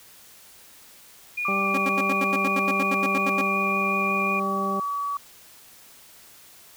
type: tone with vibrato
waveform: sine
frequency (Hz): 2421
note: D#7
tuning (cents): -48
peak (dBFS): -25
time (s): 1.37-4.4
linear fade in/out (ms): 10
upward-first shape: sine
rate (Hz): 5.5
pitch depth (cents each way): 15
type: tone with pitch glide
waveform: sine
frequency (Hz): 1174.7 to 1138.6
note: D6 to C#6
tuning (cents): 0 to +46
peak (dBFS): -25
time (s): 1.45-5.17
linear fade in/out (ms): 2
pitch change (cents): -54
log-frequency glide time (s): 1.59-1.83
type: harmonic tone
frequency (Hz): 196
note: G3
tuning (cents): 0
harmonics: 1 / 2 / 3 / 4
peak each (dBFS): -29 / -32 / -34 / -35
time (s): 1.48-4.8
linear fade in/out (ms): 5
type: tone bursts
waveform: sawtooth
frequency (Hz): 272.8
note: C#4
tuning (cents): -28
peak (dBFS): -21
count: 15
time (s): 1.74-3.415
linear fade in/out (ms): 5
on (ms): 37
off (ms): 80
effects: white hiss -50 dBFS RMS until 6.76 s